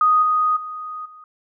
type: tone with level steps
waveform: sine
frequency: 1244.5 Hz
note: D#6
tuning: in tune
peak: -12 / -15 / -28 / -40 dBFS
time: 0.01-1.24 s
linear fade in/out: 2 ms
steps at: 0.22 / 0.56 / 1.05 s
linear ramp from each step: 10 ms
effects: none